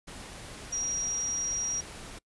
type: tone in noise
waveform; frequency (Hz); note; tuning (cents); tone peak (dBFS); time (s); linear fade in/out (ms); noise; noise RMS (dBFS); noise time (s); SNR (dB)
sine; 5710; F8; +37; -29; 0.72-1.81; 10; pink; -44; 0.07-2.19; +12
effects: noise-tail reverb RT60 0.1 s tail -24 dB re dry + resampled to 24000 Hz